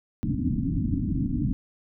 white low-pass noise, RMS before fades -26 dBFS, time 0.23-1.53 s, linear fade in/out 0 ms, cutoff 300 Hz, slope 96 dB/octave, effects none

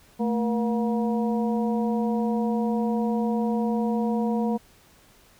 harmonic tone with a mistuned harmonic, 238.1 Hz, A#3, 37 cents sharp, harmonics 1 / 2 / 3 / 4, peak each -23 / -29 / -33 / -35 dBFS, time 0.19-4.58 s, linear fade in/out 20 ms, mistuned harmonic 1, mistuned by -120 cents, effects pink hiss -56 dBFS RMS until 5.39 s

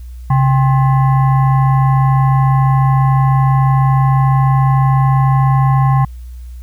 sine tone with frequency modulation, 134.9 Hz, C#3, 47 cents flat, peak -8 dBFS, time 0.3-6.05 s, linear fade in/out 5 ms, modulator 926 Hz, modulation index 0.59, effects added 61 Hz sine -27 dBFS peak until 6.62 s + white hiss -53 dBFS RMS until 6.62 s

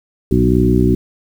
harmonic tone with a mistuned harmonic, 61.9 Hz, B1, 5 cents sharp, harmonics 1 / 2 / 3 / 4 / 5 / 6, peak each -17 / -17 / -17 / -17 / -17 / -17 dBFS, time 0.31-0.95 s, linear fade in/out 5 ms, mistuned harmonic 2, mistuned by -59 cents, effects 7-bit

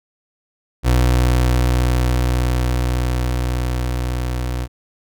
30% pulse tone with level ramp, 61.74 Hz, B1, in tune, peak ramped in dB -9 to -18 dBFS, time 0.83-4.68 s, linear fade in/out 50 ms, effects none

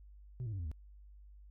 sine tone with pitch steps, 125.1 / 110.17 / 97.02 / 85.45 / 75.25 Hz, B2 / A2 / G2 / F2 / D2, +23 / +3 / -17 / -37 / +43 cents, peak -34 dBFS, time 0.4-0.715 s, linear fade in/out 0 ms, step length 63 ms, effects tanh soft clip ceiling -36 dBFS + added 50 Hz sine -53 dBFS peak until 1.5 s

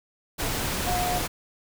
sine tone in noise, 719 Hz, F#5, 50 cents flat, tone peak -26 dBFS, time 0.86-1.2 s, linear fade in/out 20 ms, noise pink, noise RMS -28 dBFS, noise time 0.38-1.28 s, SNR -1 dB, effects none

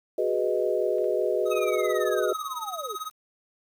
sine chord, G# minor seventh, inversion third, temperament equal, 370 / 415.3 / 493.9 / 622.3 Hz, F#4 / G#4 / B4 / D#5, 0 / 0 / 0 / 0 cents, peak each -28 dBFS, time 0.18-2.33 s, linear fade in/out 5 ms
clicks, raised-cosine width 0.3 ms, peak -36 dBFS, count 2, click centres 0.984 / 1.043 s
square tone with tremolo, 1264 Hz, D#6, 27 cents sharp, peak -29 dBFS, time 1.45-3.12 s, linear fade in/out 50 ms, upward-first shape triangle, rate 18 Hz, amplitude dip 95%
sine linear sweep, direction down, 2590 to 365.8 Hz, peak -35 dBFS, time 1.51-2.96 s, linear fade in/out 10 ms
effects 9-bit

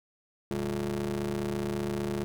30% pulse ring-modulated tone, 75 Hz, D2, 37 cents sharp, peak -24 dBFS, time 0.51-2.24 s, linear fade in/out 0 ms, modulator 277 Hz, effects none

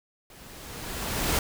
pink noise with level ramp, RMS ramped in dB -50 to -24 dBFS, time 0.3-1.39 s, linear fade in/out 2 ms, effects none

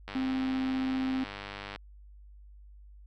click train, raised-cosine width 0.3 ms, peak -23 dBFS, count 169, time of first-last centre 0.08-1.76 s, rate 100 Hz
triangle tone, 261.6 Hz, C4, in tune, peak -26 dBFS, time 0.15-1.24 s, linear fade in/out 5 ms
effects added 50 Hz sine -49 dBFS peak until 3.06 s

